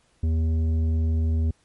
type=tone with tanh clipping; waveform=sine; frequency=80.4 Hz; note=E2; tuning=43 cents flat; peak=-21 dBFS; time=0.23-1.51 s; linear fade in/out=5 ms; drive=9 dB; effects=pink hiss -64 dBFS RMS until 1.64 s + MP3 48 kbps